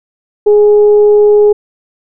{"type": "tone with frequency modulation", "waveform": "sine", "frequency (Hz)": 416.9, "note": "G#4", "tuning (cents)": 7, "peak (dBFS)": -3, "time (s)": [0.46, 1.53], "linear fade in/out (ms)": 10, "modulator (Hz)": 412, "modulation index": 0.21, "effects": []}